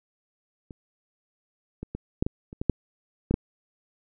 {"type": "clicks", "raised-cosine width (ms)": 3, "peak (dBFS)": [-28, -21, -19, -9, -13, -27, -16, -6, -11, -8], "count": 10, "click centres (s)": [0.708, 1.83, 1.95, 2.225, 2.265, 2.529, 2.615, 2.697, 3.31, 3.341], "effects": []}